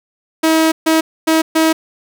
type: tone bursts at uneven times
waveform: sawtooth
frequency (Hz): 320.3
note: E4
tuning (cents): -50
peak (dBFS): -6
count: 4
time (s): 0.43-0.72 / 0.86-1.01 / 1.27-1.42 / 1.55-1.73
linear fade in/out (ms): 10
effects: none